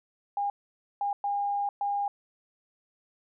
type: tone bursts at uneven times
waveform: sine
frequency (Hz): 810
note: G#5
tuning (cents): -43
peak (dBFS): -26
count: 4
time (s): 0.37-0.5 / 1.01-1.13 / 1.24-1.69 / 1.81-2.08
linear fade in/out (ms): 2
effects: none